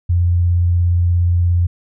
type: tone with vibrato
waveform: sine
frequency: 87.31 Hz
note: F2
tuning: in tune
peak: -11 dBFS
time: 0.09-1.67 s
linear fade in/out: 10 ms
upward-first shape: triangle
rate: 17 Hz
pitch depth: 18 cents each way
effects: none